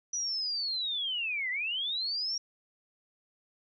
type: linear two-way sweep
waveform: sine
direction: down then up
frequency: 5920 to 1940 to 5650 Hz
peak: -30 dBFS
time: 0.13-2.38 s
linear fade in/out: 5 ms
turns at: 1.5 s
effects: none